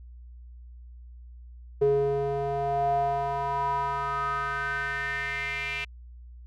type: tone with band-pass filter sweep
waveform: square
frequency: 139.6 Hz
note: C#3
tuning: 13 cents sharp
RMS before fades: -28 dBFS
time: 1.81-5.85 s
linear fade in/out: 10 ms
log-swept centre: 430 to 2500 Hz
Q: 5.9
effects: added 60 Hz sine -43 dBFS peak until 6.46 s